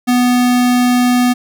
square tone, 246.9 Hz, B3, in tune, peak -10 dBFS, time 0.07-1.34 s, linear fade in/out 20 ms, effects none

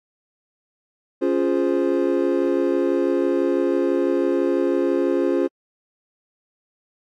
triangle chord, Db major seventh, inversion none, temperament equal, 277.2 / 349.2 / 415.3 / 523.3 Hz, Db4 / F4 / Ab4 / C5, 0 / 0 / 0 / 0 cents, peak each -21 / -19 / -23 / -23 dBFS, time 1.21-5.48 s, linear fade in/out 20 ms, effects AAC 64 kbps

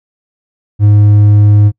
sine tone with hard clipping, 103.7 Hz, G#2, 2 cents flat, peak -4 dBFS, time 0.79-1.72 s, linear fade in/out 50 ms, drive 3 dB, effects noise-tail reverb RT60 0.1 s tail -26 dB re dry

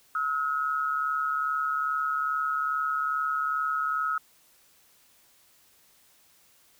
sine tone pair together, 1290 / 1432.4 Hz, E6 / F6, -38 / +43 cents, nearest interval major second, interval 181 cents, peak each -26 / -32 dBFS, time 0.15-4.18 s, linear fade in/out 2 ms, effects white hiss -61 dBFS RMS until 6.79 s

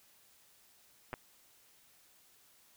clicks, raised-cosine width 0.5 ms, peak -24 dBFS, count 2, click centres 1.131 / 1.139 s, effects white hiss -65 dBFS RMS until 2.76 s

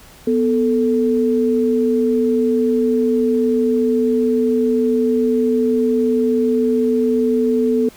sine tone pair together, 246.9 / 440.2 Hz, B3 / A4, 0 / +1 cents, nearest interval minor seventh, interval 1001 cents, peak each -16 dBFS, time 0.27-7.89 s, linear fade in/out 5 ms, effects pink hiss -44 dBFS RMS until 7.96 s

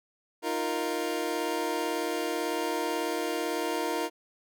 25% pulse chord, Eb suspended second, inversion none, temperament equal, 311.1 / 349.2 / 466.2 Hz, Eb4 / F4 / Bb4, 0 / 0 / 0 cents, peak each -30 / -29 / -29 dBFS, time 0.42-4.1 s, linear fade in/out 50 ms, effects none

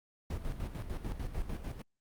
brown noise with tremolo, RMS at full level -36 dBFS, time 0.3-1.82 s, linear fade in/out 5 ms, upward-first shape square, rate 6.7 Hz, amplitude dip 60%, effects Opus 48 kbps

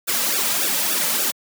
white noise with flanger, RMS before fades -21 dBFS, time 0.07-1.32 s, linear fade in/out 20 ms, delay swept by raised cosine 0.96 to 2.86 ms, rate 3.5 Hz, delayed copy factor -0.85, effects high-pass 200 Hz 12 dB/octave

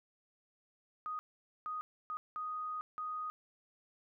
sine tone bursts at uneven times, 1244.5 Hz, D#6, in tune, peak -37 dBFS, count 5, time 1.06-1.19 / 1.66-1.81 / 2.1-2.17 / 2.36-2.81 / 2.98-3.3 s, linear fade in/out 0 ms, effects none

